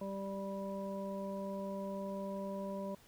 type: harmonic tone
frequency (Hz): 196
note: G3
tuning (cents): 0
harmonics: 1 / 2 / 3 / 5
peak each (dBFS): -41 / -48 / -42 / -48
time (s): 0.01-2.95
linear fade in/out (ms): 5
effects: pink hiss -63 dBFS RMS until 3.07 s